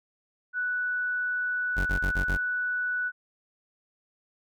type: tone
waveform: sine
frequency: 1481 Hz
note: F#6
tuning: 1 cent sharp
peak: -26 dBFS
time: 0.53-3.12 s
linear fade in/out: 50 ms
type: tone bursts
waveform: 40% pulse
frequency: 46.99 Hz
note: F#1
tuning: 28 cents sharp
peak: -25 dBFS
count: 5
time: 1.76-2.374 s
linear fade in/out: 20 ms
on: 98 ms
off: 31 ms
effects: none